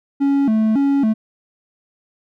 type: tone with vibrato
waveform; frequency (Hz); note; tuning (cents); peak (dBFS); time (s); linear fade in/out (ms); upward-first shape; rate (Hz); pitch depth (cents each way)
triangle; 246.9; B3; 0; -11; 0.2-1.14; 20; square; 1.8; 210
effects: none